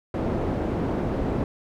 white low-pass noise, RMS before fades -26 dBFS, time 0.14-1.44 s, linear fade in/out 2 ms, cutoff 400 Hz, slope 12 dB/octave, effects none

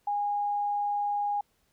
sine tone, 820 Hz, G#5, 22 cents flat, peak -26 dBFS, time 0.07-1.41 s, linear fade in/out 5 ms, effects pink hiss -71 dBFS RMS until 1.72 s

